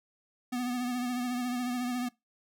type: tone with vibrato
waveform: square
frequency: 246.9 Hz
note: B3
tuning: in tune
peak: -31 dBFS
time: 0.52-2.09 s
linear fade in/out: 10 ms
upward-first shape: triangle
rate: 14 Hz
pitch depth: 45 cents each way
effects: noise-tail reverb RT60 0.2 s tail -22 dB re dry